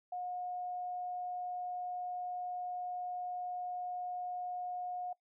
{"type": "tone", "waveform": "sine", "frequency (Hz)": 721, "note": "F#5", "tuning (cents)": -45, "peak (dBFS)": -37, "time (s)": [0.12, 5.13], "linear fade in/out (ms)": 5, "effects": ["noise-tail reverb RT60 0.1 s tail -21 dB re dry"]}